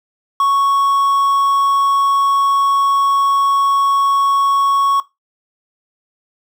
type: tone with quantisation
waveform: triangle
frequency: 1108.7 Hz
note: C#6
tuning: in tune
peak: -9 dBFS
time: 0.4-5 s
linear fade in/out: 2 ms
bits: 6
effects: noise-tail reverb RT60 0.2 s tail -18 dB re dry